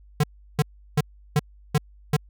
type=tone bursts; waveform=square; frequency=148.9 Hz; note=D3; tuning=24 cents sharp; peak=-17 dBFS; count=6; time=0.2-2.166 s; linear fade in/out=5 ms; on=36 ms; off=350 ms; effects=added 50 Hz sine -48 dBFS peak until 2.29 s

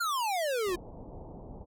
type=exponential sweep; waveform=square; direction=down; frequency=1445 to 339.4 Hz; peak=-29 dBFS; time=0-0.76 s; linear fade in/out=10 ms
type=low-pass noise; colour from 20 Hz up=pink; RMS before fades=-45 dBFS; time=0.65-1.66 s; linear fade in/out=50 ms; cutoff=900 Hz; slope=48 dB/octave
effects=none

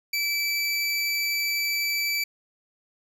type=tone; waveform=25% pulse; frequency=2316 Hz; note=D7; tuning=25 cents flat; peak=-20 dBFS; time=0.13-2.24 s; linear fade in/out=5 ms; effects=none

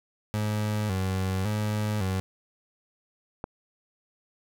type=tone with vibrato; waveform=30% pulse; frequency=100.2 Hz; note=G2; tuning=38 cents sharp; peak=-23 dBFS; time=0.34-2.2 s; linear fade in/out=0 ms; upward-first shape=square; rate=0.9 Hz; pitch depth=100 cents each way
type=click; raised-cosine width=1 ms; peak=-18 dBFS; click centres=3.441 s
effects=none

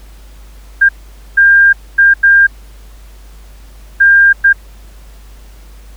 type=tone bursts at uneven times; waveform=sine; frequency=1600 Hz; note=G6; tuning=35 cents sharp; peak=-3 dBFS; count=6; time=0.81-0.89 / 1.37-1.73 / 1.98-2.14 / 2.23-2.47 / 4-4.33 / 4.44-4.53 s; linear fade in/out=10 ms; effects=added 50 Hz sine -33 dBFS peak until 5.96 s + pink hiss -45 dBFS RMS until 5.96 s

